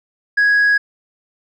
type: tone with tanh clipping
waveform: sine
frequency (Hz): 1661.2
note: G#6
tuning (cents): 0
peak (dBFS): -11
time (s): 0.37-0.78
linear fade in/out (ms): 10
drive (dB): 1
effects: none